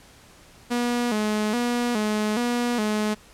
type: tone with vibrato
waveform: sawtooth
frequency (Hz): 226.5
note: A#3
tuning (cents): -50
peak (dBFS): -18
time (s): 0.7-3.15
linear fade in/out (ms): 20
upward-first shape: square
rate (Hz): 1.2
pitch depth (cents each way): 110
effects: pink hiss -51 dBFS RMS until 3.33 s + low-pass 11000 Hz 12 dB/octave